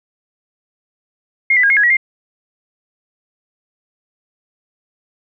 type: tone with pitch steps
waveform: sine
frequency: 2136 / 1992 / 1627 / 2150 / 1667 / 1920 / 2112 Hz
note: C7 / B6 / G#6 / C7 / G#6 / B6 / C7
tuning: +35 / +14 / -36 / +47 / +6 / -49 / +16 cents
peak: -9 dBFS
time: 1.5-1.969 s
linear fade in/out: 5 ms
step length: 67 ms
effects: none